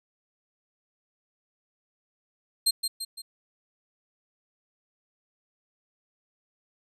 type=tone with echo; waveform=25% pulse; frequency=4186 Hz; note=C8; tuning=in tune; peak=-15 dBFS; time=2.66-2.71 s; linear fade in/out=10 ms; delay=170 ms; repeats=3; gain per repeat=-6 dB; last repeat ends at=3.22 s; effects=none